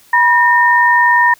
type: tone pair together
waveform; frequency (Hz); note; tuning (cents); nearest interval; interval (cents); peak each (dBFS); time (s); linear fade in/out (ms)
sine; 969 / 1829.2; B5 / A#6; -33 / -33; major seventh; 1100; -10; 0.13-1.34; 5
effects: white hiss -47 dBFS RMS until 1.39 s